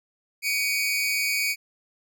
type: tone pair together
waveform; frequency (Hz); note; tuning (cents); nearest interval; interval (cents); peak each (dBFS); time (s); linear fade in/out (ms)
sawtooth; 2264 / 2467; C#7 / D#7; +36 / -15; minor second; 149; -21 / -25; 0.42-1.56; 50
effects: none